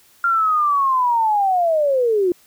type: linear sweep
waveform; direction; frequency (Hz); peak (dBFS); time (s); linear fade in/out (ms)
sine; down; 1396 to 342.9; -14; 0.24-2.32; 2
effects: white hiss -53 dBFS RMS until 2.46 s